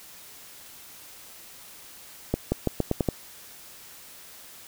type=accelerating click train; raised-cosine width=2 ms; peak=-9 dBFS; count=7; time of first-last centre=2.34-3.087 s; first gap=180 ms; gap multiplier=0.85; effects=white hiss -47 dBFS RMS until 4.67 s